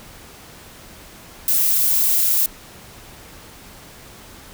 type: noise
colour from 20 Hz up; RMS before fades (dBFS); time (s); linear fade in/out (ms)
violet; -17; 1.48-2.46; 2
effects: pink hiss -42 dBFS RMS until 4.53 s